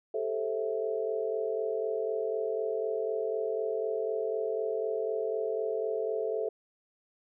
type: chord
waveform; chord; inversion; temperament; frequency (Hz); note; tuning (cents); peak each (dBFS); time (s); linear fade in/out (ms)
sine; A minor seventh; third; just; 396 / 440 / 528 / 660; G4 / A4 / C5 / E5; +18 / 0 / +16 / +2; -37 / -31 / -37 / -36; 0.14-6.49; 5
effects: none